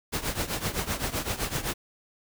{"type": "noise with tremolo", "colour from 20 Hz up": "pink", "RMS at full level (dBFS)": -27, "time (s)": [0.12, 1.74], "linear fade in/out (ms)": 20, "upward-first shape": "triangle", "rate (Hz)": 7.8, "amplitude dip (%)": 85, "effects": []}